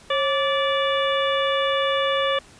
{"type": "harmonic tone with a mistuned harmonic", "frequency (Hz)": 581, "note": "D5", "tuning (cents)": -19, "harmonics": [1, 2, 3, 4, 5, 6], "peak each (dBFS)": [-22, -25, -29, -32, -30, -29], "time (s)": [0.1, 2.39], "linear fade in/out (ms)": 5, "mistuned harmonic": 1, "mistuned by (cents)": -110, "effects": ["pink hiss -49 dBFS RMS until 2.59 s", "resampled to 22050 Hz"]}